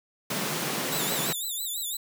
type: high-pass noise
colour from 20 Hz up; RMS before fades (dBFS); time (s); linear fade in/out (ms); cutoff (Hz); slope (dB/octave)
pink; -30; 0.3-1.33; 5; 130; 96
type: tone with vibrato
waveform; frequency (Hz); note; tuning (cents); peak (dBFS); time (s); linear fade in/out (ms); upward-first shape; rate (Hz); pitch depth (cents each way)
5% pulse; 3729; A#7; 0; -23; 0.92-1.97; 5; sine; 6; 130
effects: none